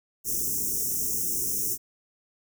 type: band-stop noise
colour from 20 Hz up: white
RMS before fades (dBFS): -28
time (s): 0.24-1.78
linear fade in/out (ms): 50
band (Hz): 450 to 5500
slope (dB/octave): 96
effects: none